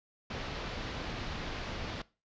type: low-pass noise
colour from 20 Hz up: pink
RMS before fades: -39 dBFS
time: 0.3-2.02 s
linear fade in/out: 5 ms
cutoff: 4700 Hz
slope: 24 dB/octave
effects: noise-tail reverb RT60 0.3 s tail -20 dB re dry + resampled to 16000 Hz